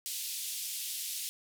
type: band-pass noise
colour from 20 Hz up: white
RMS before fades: -38 dBFS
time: 0.06-1.29 s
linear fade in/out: 0 ms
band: 2800 to 14000 Hz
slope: 24 dB/octave
effects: none

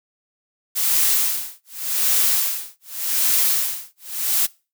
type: noise with tremolo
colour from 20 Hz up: blue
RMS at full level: -17 dBFS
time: 0.75-4.47 s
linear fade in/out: 20 ms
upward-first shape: sine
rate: 0.86 Hz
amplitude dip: 100%
effects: noise-tail reverb RT60 0.3 s tail -22 dB re dry

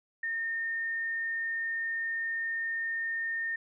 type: tone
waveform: sine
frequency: 1825 Hz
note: A#6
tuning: 37 cents flat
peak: -30 dBFS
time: 0.23-3.56 s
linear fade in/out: 5 ms
effects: none

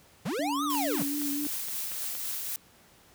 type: linear two-way sweep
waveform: square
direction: up then down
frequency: 123.4 to 1297 to 123.4 Hz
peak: -30 dBFS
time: 0.25-1.03 s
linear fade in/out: 10 ms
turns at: 0.64 s
type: tone with vibrato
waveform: sine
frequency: 287.9 Hz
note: D4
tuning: 34 cents flat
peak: -30 dBFS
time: 0.39-1.47 s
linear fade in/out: 2 ms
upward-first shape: triangle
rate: 4.1 Hz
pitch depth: 45 cents each way
type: noise with tremolo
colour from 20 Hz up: blue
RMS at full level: -33 dBFS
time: 0.7-2.56 s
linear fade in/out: 0 ms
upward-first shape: triangle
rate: 3.9 Hz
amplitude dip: 30%
type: click train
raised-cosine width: 0.3 ms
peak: -27 dBFS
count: 7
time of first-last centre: 0.75-2.152 s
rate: 4.28 Hz
effects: pink hiss -58 dBFS RMS until 3.14 s + high-pass 60 Hz 12 dB/octave

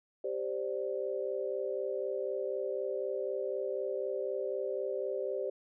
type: chord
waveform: sine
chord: G suspended fourth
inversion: none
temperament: equal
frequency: 392 / 523.3 / 587.3 Hz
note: G4 / C5 / D5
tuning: 0 / 0 / 0 cents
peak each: -36 / -36 / -38 dBFS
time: 0.24-5.5 s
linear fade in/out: 5 ms
effects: none

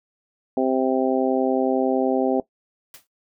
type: harmonic tone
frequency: 130.81 Hz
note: C3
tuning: in tune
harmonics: 2 / 3 / 4 / 5 / 6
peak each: -22 / -24 / -25 / -26 / -27 dBFS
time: 0.57-2.4 s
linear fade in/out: 2 ms
type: noise with exponential decay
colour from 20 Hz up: white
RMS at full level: -38 dBFS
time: 2.94-3.07 s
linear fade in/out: 1 ms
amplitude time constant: 27 ms
effects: noise-tail reverb RT60 0.1 s tail -18 dB re dry

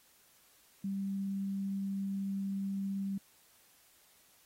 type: tone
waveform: sine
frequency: 196 Hz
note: G3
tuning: in tune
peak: -33 dBFS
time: 0.84-3.18 s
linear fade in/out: 5 ms
effects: white hiss -65 dBFS RMS until 4.45 s + AAC 48 kbps

